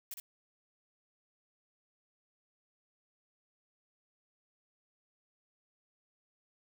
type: noise with echo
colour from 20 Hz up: blue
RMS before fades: -42 dBFS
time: 0.11-0.14 s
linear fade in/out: 2 ms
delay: 60 ms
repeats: 1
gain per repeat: -4 dB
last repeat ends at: 0.2 s
effects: none